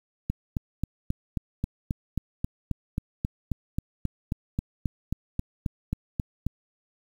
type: click train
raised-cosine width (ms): 5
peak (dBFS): -14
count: 24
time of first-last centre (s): 0.3-6.466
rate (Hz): 3.73
effects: 8-bit